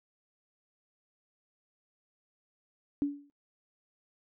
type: tone with exponential decay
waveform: sine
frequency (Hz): 286.1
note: D4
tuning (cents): -45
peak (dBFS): -23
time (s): 3.02-3.3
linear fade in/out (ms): 0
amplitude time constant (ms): 60
effects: noise-tail reverb RT60 0.2 s tail -26 dB re dry